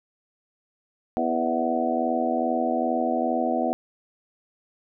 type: harmonic tone with a mistuned harmonic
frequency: 82.41 Hz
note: E2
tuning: in tune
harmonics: 3 / 4 / 5 / 6 / 7 / 8 / 9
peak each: -27 / -30 / -39 / -31 / -33 / -28 / -27 dBFS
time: 1.17-3.73 s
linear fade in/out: 0 ms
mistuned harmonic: 7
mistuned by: +29 cents
effects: none